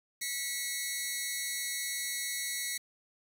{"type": "tone pair together", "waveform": "10% pulse", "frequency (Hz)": [1949, 2186], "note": ["B6", "C#7"], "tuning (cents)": [-23, -25], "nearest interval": "major second", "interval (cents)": 198, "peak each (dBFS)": -27, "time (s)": [0.21, 2.78], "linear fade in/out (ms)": 10, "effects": ["9-bit"]}